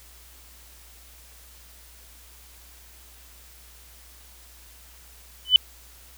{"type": "tone with exponential growth", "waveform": "sine", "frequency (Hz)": 3000, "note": "F#7", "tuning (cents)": 23, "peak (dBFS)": -6, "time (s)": [5.45, 5.56], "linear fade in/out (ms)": 1, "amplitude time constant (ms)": 22, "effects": ["added 60 Hz sine -51 dBFS peak until 6.17 s", "white hiss -51 dBFS RMS until 6.17 s"]}